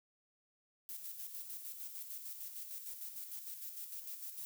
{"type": "noise with tremolo", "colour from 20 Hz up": "violet", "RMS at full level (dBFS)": -45, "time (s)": [0.89, 4.45], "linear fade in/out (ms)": 0, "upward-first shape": "square", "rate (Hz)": 6.6, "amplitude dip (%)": 45, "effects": []}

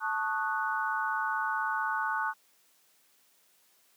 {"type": "chord", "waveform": "sine", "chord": "D# half-diminished seventh", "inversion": "second", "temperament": "equal", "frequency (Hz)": [880, 1108.7, 1244.5, 1480], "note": ["A5", "C#6", "D#6", "F#6"], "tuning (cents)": [0, 0, 0, 0], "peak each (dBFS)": [-33, -35, -37, -32], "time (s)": [0, 2.34], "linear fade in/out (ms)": 50, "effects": ["white hiss -66 dBFS RMS until 3.96 s", "high-pass 200 Hz 12 dB/octave"]}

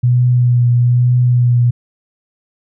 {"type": "tone with vibrato", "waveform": "sine", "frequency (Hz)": 122.5, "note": "B2", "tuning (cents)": -14, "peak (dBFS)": -8, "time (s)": [0.03, 1.71], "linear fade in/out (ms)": 10, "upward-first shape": "triangle", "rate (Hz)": 1.1, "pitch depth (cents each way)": 24, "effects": []}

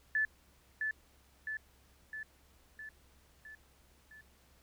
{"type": "tone with echo", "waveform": "sine", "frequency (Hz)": 1741, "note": "A6", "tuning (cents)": -19, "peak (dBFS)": -28, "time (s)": [0.15, 0.25], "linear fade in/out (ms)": 2, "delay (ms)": 660, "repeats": 6, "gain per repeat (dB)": -4, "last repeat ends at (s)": 4.21, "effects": ["added 67 Hz sine -67 dBFS peak until 4.62 s", "pink hiss -67 dBFS RMS until 4.62 s"]}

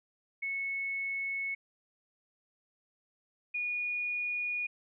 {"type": "tone pair in turn", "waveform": "sine", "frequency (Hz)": [2201, 2450], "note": ["C#7", "D#7"], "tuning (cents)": [-13, -27], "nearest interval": "major second", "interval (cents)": 186, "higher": "second", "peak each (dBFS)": [-32, -31], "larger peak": "second", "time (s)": [[0.42, 1.55], [3.54, 4.67]], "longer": "neither", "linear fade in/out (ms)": 10, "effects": []}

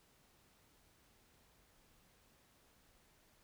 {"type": "silence", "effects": ["pink hiss -70 dBFS RMS until 3.43 s"]}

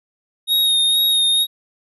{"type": "tone with vibrato", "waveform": "square", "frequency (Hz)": 3729, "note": "A#7", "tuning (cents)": 0, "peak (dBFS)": -14, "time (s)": [0.47, 1.47], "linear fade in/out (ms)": 50, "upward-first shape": "sine", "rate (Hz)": 2.2, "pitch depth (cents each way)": 24, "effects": []}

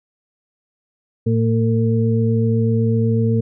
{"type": "harmonic tone", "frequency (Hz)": 113.5, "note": "A#2", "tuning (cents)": -46, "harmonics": [1, 2, 4], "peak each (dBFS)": [-16, -19, -22], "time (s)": [1.26, 3.41], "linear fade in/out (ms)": 10, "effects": []}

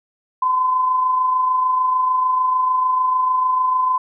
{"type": "tone with amplitude modulation", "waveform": "sine", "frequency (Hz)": 1020, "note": "C6", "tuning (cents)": -44, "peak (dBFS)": -13, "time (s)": [0.42, 3.98], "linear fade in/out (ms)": 5, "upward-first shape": "sine", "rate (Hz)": 26.7, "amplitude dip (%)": 35, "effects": []}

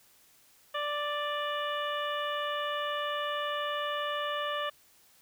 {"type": "harmonic tone with a mistuned harmonic", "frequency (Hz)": 587.3, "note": "D5", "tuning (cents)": 0, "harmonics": [1, 2, 3, 4, 5, 6], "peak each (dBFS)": [-35, -34, -38, -47, -39, -44], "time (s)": [0.74, 4.7], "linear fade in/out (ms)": 10, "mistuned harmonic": 4, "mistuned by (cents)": 23, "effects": ["white hiss -62 dBFS RMS until 5.21 s"]}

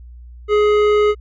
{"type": "tone with hard clipping", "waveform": "sine", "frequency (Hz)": 419, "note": "G#4", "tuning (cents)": 15, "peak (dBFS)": -13, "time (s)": [0.48, 1.15], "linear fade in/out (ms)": 50, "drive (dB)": 12, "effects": ["added 60 Hz sine -35 dBFS peak until 1.2 s", "resampled to 16000 Hz"]}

